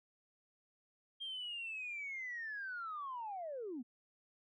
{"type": "linear sweep", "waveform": "sine", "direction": "down", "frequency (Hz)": [3217, 223.1], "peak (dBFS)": -40, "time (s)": [1.2, 3.83], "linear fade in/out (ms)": 20, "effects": ["tanh soft clip ceiling -36 dBFS"]}